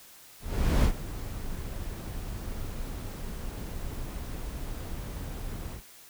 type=noise with ADSR envelope; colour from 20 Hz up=brown; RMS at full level=-20 dBFS; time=0.4-5.83 s; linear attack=440 ms; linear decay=83 ms; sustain=-16 dB; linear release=99 ms; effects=white hiss -52 dBFS RMS until 6.09 s